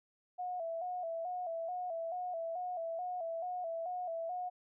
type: tone with vibrato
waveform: sine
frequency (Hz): 692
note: F5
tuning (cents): -16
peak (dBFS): -36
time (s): 0.38-4.5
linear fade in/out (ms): 20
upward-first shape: square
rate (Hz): 2.3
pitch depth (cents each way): 79
effects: none